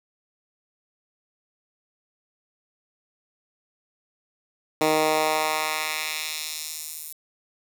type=tone with high-pass filter sweep; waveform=10% pulse; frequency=155.56 Hz; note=D#3; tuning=in tune; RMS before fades=-26 dBFS; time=4.81-7.13 s; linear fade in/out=2 ms; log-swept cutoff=320 to 11000 Hz; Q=0.95; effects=8-bit